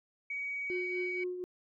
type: tone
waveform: sine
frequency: 2259 Hz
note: C#7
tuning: 32 cents sharp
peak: -34 dBFS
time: 0.3-1.24 s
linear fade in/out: 5 ms
type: tone with tremolo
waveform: sine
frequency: 361.6 Hz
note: F#4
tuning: 40 cents flat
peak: -31 dBFS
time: 0.7-1.44 s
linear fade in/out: 0 ms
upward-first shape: triangle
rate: 4.1 Hz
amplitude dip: 60%
effects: tanh soft clip ceiling -26 dBFS